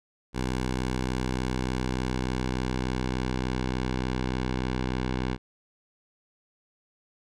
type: tone with low-pass filter sweep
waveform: 10% pulse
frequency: 63.4 Hz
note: B1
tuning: 46 cents sharp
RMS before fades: -29 dBFS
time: 0.33-5.38 s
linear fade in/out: 50 ms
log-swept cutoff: 8500 to 4200 Hz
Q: 0.8
effects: none